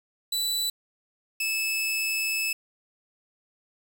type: tone pair in turn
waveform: sawtooth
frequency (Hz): 3966 / 2611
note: B7 / E7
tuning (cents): +7 / -17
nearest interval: perfect fifth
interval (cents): 724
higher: first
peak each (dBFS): -22 / -22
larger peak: neither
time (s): 0.32-0.7 / 1.4-2.53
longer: second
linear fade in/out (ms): 5
effects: 8-bit